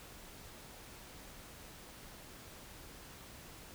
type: silence
effects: pink hiss -53 dBFS RMS until 3.74 s